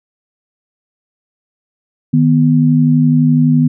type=tone pair together; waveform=sine; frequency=155.01 / 246.9 Hz; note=D#3 / B3; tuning=-6 / 0 cents; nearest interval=minor sixth; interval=806 cents; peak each=-10 dBFS; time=2.13-3.68 s; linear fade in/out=10 ms; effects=none